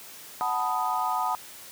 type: chord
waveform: sine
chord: B dominant seventh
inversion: second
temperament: equal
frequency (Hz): 740 / 880 / 987.8 / 1244.5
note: F#5 / A5 / B5 / D#6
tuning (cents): 0 / 0 / 0 / 0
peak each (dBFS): -30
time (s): 0.41-1.35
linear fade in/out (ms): 0
effects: white hiss -45 dBFS RMS until 1.71 s + high-pass 100 Hz 12 dB/octave